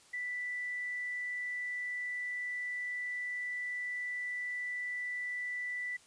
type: tone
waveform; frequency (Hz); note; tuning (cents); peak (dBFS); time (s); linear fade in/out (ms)
sine; 1975.5; B6; 0; -35; 0.13-5.97; 10
effects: white hiss -61 dBFS RMS until 6.06 s + resampled to 22050 Hz